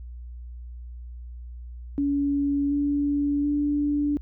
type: tone with pitch steps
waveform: sine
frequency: 283.2 / 287.2 / 291.2 Hz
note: C#4 / D4 / D4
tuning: +37 / -39 / -15 cents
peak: -21 dBFS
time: 1.98-4.17 s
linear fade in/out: 0 ms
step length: 730 ms
effects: added 60 Hz sine -36 dBFS peak until 4.21 s